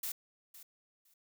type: noise with echo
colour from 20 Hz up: blue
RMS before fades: -38 dBFS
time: 0.03-0.12 s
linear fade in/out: 5 ms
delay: 510 ms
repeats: 2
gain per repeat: -15 dB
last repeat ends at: 1.14 s
effects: none